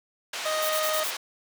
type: band-pass noise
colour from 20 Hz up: white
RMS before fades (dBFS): -34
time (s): 0.33-1.17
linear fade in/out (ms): 5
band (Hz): 550 to 4700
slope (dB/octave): 12
type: tone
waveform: 25% pulse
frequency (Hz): 622.3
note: D#5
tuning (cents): 0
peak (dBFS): -22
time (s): 0.45-1.04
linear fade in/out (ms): 10
type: noise bursts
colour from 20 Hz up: blue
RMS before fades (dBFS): -31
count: 5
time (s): 0.62-1.109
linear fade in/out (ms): 10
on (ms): 77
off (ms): 26
effects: none